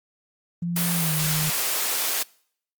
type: tone with pitch glide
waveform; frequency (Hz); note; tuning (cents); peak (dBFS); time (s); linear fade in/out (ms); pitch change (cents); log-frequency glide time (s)
sine; 172.4 to 154.48; F3 to D#3; -22 to -12; -24; 0.62-1.5; 5; -190; 0.94-1.13
type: high-pass noise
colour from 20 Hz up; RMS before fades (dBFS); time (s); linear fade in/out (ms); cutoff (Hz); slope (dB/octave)
white; -25; 0.76-2.23; 5; 370; 12
effects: noise-tail reverb RT60 0.6 s tail -24 dB re dry + Opus 32 kbps